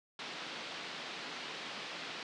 white band-pass noise, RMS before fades -44 dBFS, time 0.19-2.23 s, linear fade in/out 2 ms, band 160 to 4200 Hz, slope 24 dB/octave, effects resampled to 22050 Hz

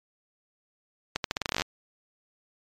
accelerating click train, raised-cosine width 0.2 ms, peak -9 dBFS, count 14, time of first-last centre 1.16-1.619 s, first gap 82 ms, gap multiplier 0.84, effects MP3 96 kbps

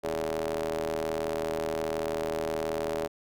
sawtooth ring-modulated tone, 78.7 Hz, D#2, 20 cents sharp, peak -22 dBFS, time 0.03-3.08 s, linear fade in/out 20 ms, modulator 495 Hz, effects none

